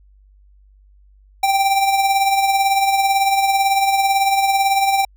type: tone with tremolo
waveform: square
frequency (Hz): 784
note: G5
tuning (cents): 0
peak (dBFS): -12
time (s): 1.43-5.05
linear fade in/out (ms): 5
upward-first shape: triangle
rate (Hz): 18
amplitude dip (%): 55
effects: added 49 Hz sine -47 dBFS peak until 5.16 s